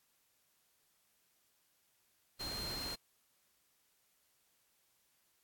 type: tone in noise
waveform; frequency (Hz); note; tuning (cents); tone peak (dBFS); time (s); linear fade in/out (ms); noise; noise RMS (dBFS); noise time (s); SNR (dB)
sine; 4186; C8; 0; -41; 2.39-2.96; 20; pink; -45; 2.39-2.96; +1
effects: white hiss -75 dBFS RMS until 5.43 s + AAC 64 kbps